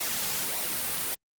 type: noise with flanger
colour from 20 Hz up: white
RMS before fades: -30 dBFS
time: 0-1.15 s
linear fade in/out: 10 ms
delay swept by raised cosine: 0.61 to 3.11 ms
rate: 1.7 Hz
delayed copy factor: -0.5
effects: Opus 48 kbps